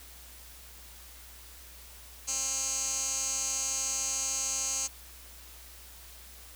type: tone with band-pass filter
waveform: 15% pulse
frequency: 266.6 Hz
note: C4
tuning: 33 cents sharp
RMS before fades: -32 dBFS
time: 2.27-4.88 s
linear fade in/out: 20 ms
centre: 6900 Hz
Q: 8.5
effects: added 60 Hz sine -52 dBFS peak until 6.55 s + white hiss -51 dBFS RMS until 6.55 s